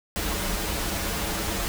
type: noise with comb filter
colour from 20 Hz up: pink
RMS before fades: -28 dBFS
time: 0.16-1.68 s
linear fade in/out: 0 ms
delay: 7.9 ms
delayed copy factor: -0.8
effects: none